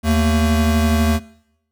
square tone pair together, 79.08 / 225.1 Hz, D#2 / A3, +29 / +40 cents, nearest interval octave + tritone, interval 1811 cents, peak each -17 dBFS, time 0.03-1.2 s, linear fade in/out 50 ms, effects noise-tail reverb RT60 0.8 s tail -21 dB re dry

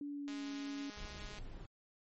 sine tone with pitch glide, 287.9 to 280.7 Hz, D4 to C#4, -34 to +22 cents, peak -40 dBFS, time 0.01-0.9 s, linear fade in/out 2 ms, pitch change -44 cents, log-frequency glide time 0.11-0.44 s
click train, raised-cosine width 0.2 ms, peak -34 dBFS, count 231, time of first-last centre 0.28-1.386 s, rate 208 Hz
brown noise, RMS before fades -48 dBFS, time 0.96-1.66 s, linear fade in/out 5 ms
effects MP3 32 kbps

